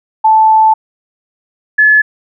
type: tone pair in turn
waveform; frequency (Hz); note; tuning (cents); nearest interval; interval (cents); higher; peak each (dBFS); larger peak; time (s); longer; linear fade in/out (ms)
sine; 876 / 1715.9; A5 / A6; -8 / -44; octave; 1164; second; -4; neither; 0.24-0.74 / 1.78-2.02; first; 10
effects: none